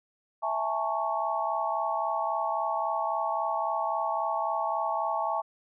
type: chord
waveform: sine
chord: A major seventh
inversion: second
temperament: equal with one note detuned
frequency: 659.3 / 830.6 / 894.3 / 1108.7 Hz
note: E5 / G#5 / A5 / C#6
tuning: 0 / 0 / +28 / 0 cents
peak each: -32 dBFS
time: 0.42-5.42 s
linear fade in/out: 20 ms
effects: none